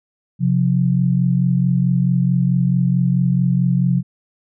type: tone pair together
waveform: sine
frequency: 133.12 / 177.7 Hz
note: C3 / F3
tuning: +30 / +30 cents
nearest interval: perfect fourth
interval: 500 cents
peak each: -16 dBFS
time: 0.39-4.03 s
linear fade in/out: 50 ms
effects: none